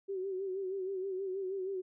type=tone with vibrato; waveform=sine; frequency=381.7 Hz; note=G4; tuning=46 cents flat; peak=-34 dBFS; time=0.08-1.82 s; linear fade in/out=20 ms; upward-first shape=sine; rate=6.3 Hz; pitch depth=64 cents each way; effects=none